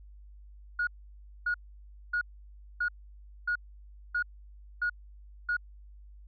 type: tone bursts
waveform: sine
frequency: 1446 Hz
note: F#6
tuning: 40 cents flat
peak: -25 dBFS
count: 8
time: 0.79-5.568 s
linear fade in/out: 5 ms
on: 81 ms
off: 590 ms
effects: tanh soft clip ceiling -22 dBFS + added 50 Hz sine -48 dBFS peak until 6.27 s